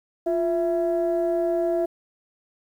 sine tone pair together, 349.2 / 663.4 Hz, F4 / E5, 0 / +11 cents, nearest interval major seventh, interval 1111 cents, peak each -22 dBFS, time 0.26-1.86 s, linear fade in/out 10 ms, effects tanh soft clip ceiling -15 dBFS + 9-bit

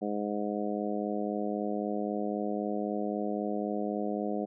harmonic tone, 103.83 Hz, G#2, in tune, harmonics 2 / 3 / 4 / 5 / 6 / 7, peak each -34 / -36 / -37 / -38 / -39 / -39 dBFS, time 0.01-4.46 s, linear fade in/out 20 ms, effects none

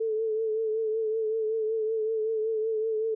sine tone with vibrato, 440 Hz, A4, in tune, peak -25 dBFS, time 0-3.15 s, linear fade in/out 10 ms, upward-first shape triangle, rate 5.3 Hz, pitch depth 48 cents each way, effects none

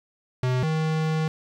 square tone pair in turn, 127.1 / 157.76 Hz, C3 / D#3, -50 / +24 cents, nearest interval major third, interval 374 cents, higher second, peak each -22 / -23 dBFS, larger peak first, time 0.43-0.63 / 0.63-1.28 s, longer second, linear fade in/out 2 ms, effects low-pass 5000 Hz 12 dB/octave + 8-bit

